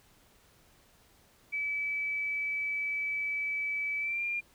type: tone with pitch glide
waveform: sine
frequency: 2299 to 2401 Hz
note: D7 to D7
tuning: -37 to +38 cents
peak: -30 dBFS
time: 1.52-4.41 s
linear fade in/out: 20 ms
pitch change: +75 cents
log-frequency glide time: 3.99-4.25 s
effects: pink hiss -63 dBFS RMS until 4.54 s